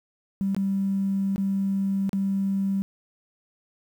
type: tone with dropouts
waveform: triangle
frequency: 195.4 Hz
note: G3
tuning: 5 cents flat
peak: -18 dBFS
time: 0.41-2.82 s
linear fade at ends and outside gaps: 0 ms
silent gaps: 0.547-0.565 / 1.36-1.38 / 2.093-2.131 s
effects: tanh soft clip ceiling -20 dBFS + 9-bit